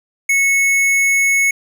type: tone with hard clipping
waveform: sine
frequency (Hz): 2200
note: C#7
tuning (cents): -14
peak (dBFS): -13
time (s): 0.29-1.51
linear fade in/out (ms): 5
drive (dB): 13
effects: none